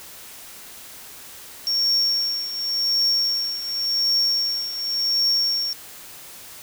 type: tone with tremolo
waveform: triangle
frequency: 5510 Hz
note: F8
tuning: 24 cents flat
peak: -15 dBFS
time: 1.67-5.73 s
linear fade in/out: 0 ms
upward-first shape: triangle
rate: 0.9 Hz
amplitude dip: 75%
effects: white hiss -41 dBFS RMS until 6.62 s